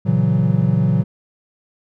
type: chord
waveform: triangle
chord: F# dominant seventh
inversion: first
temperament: equal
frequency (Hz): 116.54 / 138.59 / 164.81 / 185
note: A#2 / C#3 / E3 / F#3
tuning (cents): 0 / 0 / 0 / 0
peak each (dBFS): -17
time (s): 0.05-1.04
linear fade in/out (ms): 20
effects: none